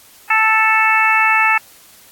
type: harmonic tone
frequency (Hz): 440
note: A4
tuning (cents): 0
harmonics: 2 / 3 / 4 / 5 / 6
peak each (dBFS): -17 / -17 / -17 / -17 / -17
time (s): 0.3-1.58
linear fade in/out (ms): 5
effects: white hiss -45 dBFS RMS until 2.11 s + AAC 64 kbps